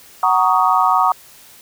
sine chord, D# minor seventh, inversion first, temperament just, 746.7 / 933.4 / 1120.1 / 1244.5 Hz, F#5 / A#5 / C#6 / D#6, +16 / +2 / +18 / 0 cents, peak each -17 dBFS, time 0.23-1.12 s, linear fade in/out 2 ms, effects white hiss -44 dBFS RMS until 1.61 s

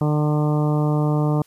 harmonic tone, 150 Hz, D3, 37 cents sharp, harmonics 1 / 2 / 3 / 4 / 5 / 6 / 7 / 8, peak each -18 / -24 / -28 / -30 / -32 / -34 / -35 / -36 dBFS, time 0.01-1.42 s, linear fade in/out 2 ms, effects white hiss -57 dBFS RMS until 1.46 s + resampled to 32000 Hz

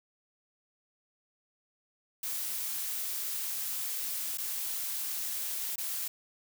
blue noise with dropouts, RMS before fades -35 dBFS, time 2.23-6.08 s, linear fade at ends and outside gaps 5 ms, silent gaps 4.374-4.382 / 5.759-5.78 s, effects none

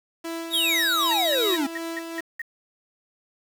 sawtooth tone with tremolo, 331.3 Hz, E4, 9 cents sharp, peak -25 dBFS, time 0.24-2.21 s, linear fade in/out 10 ms, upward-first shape sine, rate 2.6 Hz, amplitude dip 40%
45% pulse tone with pitch glide, 3759 to 3811 Hz, A#7 to A#7, +14 to +38 cents, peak -23 dBFS, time 0.5-1.59 s, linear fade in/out 50 ms, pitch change +24 cents, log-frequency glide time 0.61-0.87 s
square exponential sweep, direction down, 3500 to 261.7 Hz, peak -23 dBFS, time 0.53-1.67 s, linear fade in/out 10 ms
sine tone bursts, 1864.7 Hz, A#6, in tune, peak -28 dBFS, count 7, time 1.11-2.418 s, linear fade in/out 2 ms, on 24 ms, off 190 ms
effects 8-bit

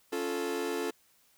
40% pulse chord, Db augmented, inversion none, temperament equal with one note detuned, 277.2 / 349.2 / 438 Hz, Db4 / F4 / A4, 0 / 0 / -8 cents, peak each -37 / -35 / -33 dBFS, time 0.12-0.91 s, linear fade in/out 10 ms, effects white hiss -66 dBFS RMS until 1.37 s

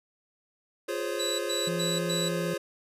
square chord, Db major seventh, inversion first, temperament equal with one note detuned, 349.2 / 415.3 / 517.8 / 554.4 Hz, F4 / Ab4 / C5 / Db5, 0 / 0 / -18 / 0 cents, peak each -36 dBFS, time 0.88-2.58 s, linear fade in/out 10 ms
30% pulse tone bursts, 3931 Hz, B7, 9 cents flat, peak -27 dBFS, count 4, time 1.19-2.29 s, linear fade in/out 10 ms, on 200 ms, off 100 ms
triangle tone, 170 Hz, F3, 46 cents flat, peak -29 dBFS, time 1.67-2.54 s, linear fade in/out 5 ms
effects resampled to 32000 Hz

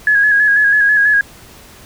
sine tone with vibrato, 1673 Hz, G#6, 12 cents sharp, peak -8 dBFS, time 0.07-1.21 s, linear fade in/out 2 ms, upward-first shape square, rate 6.1 Hz, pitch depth 33 cents each way, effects pink hiss -40 dBFS RMS until 1.85 s

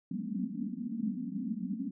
white band-pass noise, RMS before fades -36 dBFS, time 0.11-1.91 s, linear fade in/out 5 ms, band 180 to 270 Hz, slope 96 dB/octave, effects none

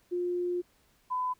sine tone pair in turn, 354.5 / 1005.9 Hz, F4 / B5, +26 / +31 cents, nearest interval octave + tritone, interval 1805 cents, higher second, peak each -28 dBFS, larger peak neither, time 0.11-0.62 / 1.1-1.34 s, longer first, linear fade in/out 20 ms, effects pink hiss -67 dBFS RMS until 1.39 s

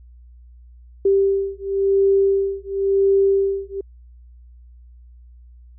sine beating tone pair, 392 / 392.95 Hz, G4 / G4, 0 / +4 cents, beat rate 0.95 Hz, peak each -18 / -18 dBFS, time 1.05-3.81 s, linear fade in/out 5 ms, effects added 60 Hz sine -42 dBFS peak until 5.78 s

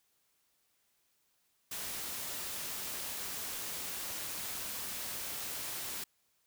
white noise, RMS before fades -40 dBFS, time 1.71-6.04 s, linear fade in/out 5 ms, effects white hiss -75 dBFS RMS until 6.46 s

